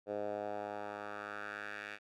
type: tone with band-pass filter sweep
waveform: 10% pulse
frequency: 103.4 Hz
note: G#2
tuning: 7 cents flat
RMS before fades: -42 dBFS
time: 0.06-1.99 s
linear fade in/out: 50 ms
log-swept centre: 530 to 2100 Hz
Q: 2.5
effects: none